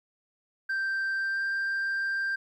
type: tone with pitch glide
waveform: sine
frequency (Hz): 1568 to 1581.6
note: G6 to G6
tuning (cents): 0 to +15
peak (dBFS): -24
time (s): 0.69-2.36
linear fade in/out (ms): 10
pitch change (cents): +15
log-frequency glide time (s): 1.16-1.44
effects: tanh soft clip ceiling -26 dBFS + 11-bit